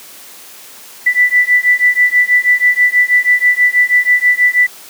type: beating tone pair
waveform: sine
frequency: 1975.5 / 1981.7 Hz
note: B6 / B6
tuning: 0 / +5 cents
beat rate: 6.2 Hz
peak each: -11 dBFS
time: 1.06-4.67 s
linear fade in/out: 10 ms
effects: white hiss -36 dBFS RMS until 4.89 s + high-pass 200 Hz 12 dB/octave